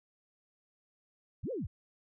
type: linear two-way sweep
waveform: sine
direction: up then down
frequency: 40.07 to 554.4 to 40.07 Hz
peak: -34 dBFS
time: 1.43-1.67 s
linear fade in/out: 10 ms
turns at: 1.51 s
effects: none